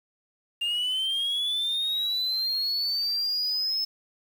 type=linear sweep; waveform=sine; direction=up; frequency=2794 to 5230 Hz; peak=-22 dBFS; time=0.61-3.85 s; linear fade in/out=10 ms; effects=tanh soft clip ceiling -24 dBFS + 8-bit